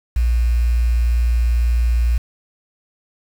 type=tone with quantisation; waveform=sine; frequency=59 Hz; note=A#1; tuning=22 cents sharp; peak=-13 dBFS; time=0.16-2.18 s; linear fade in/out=5 ms; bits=6; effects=none